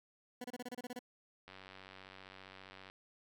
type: tone bursts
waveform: 20% pulse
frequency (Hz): 246.9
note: B3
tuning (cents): 0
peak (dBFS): -37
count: 10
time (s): 0.41-0.992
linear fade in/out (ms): 5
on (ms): 33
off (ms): 28
type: click train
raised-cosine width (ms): 0.3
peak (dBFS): -36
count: 136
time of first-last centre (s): 1.48-2.9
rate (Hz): 95.1
effects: none